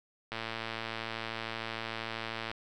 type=click train; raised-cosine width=0.3 ms; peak=-20 dBFS; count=249; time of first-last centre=0.32-2.515 s; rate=113 Hz; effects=none